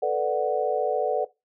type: chord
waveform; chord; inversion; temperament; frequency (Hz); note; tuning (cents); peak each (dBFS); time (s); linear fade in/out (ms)
sine; B minor seventh; third; equal; 440 / 493.9 / 587.3 / 740; A4 / B4 / D5 / F#5; 0 / 0 / 0 / 0; -27; 0.02-1.25; 10
effects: noise-tail reverb RT60 0.2 s tail -18 dB re dry